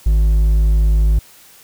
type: tone with hard clipping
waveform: triangle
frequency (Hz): 53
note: G#1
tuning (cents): +36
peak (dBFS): -11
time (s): 0.06-1.19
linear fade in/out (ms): 5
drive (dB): 7
effects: white hiss -45 dBFS RMS until 1.63 s